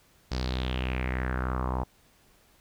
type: tone with low-pass filter sweep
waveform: sawtooth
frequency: 63.4 Hz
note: B1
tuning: 46 cents sharp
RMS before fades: -30 dBFS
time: 0.31-1.84 s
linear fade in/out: 10 ms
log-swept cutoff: 5100 to 890 Hz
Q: 4.3
effects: pink hiss -62 dBFS RMS until 2.6 s